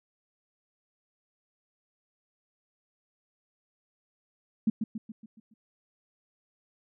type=tone with echo; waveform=sine; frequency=220 Hz; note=A3; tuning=in tune; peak=-20 dBFS; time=4.67-4.7 s; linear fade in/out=5 ms; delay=140 ms; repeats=6; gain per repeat=-6 dB; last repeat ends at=5.54 s; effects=none